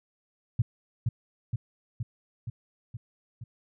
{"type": "tone with echo", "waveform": "sine", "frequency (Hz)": 116.54, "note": "A#2", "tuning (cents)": 0, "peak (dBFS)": -19, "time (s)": [0.59, 0.62], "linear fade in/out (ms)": 5, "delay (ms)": 470, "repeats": 6, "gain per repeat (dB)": -3, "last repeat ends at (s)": 3.44, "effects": []}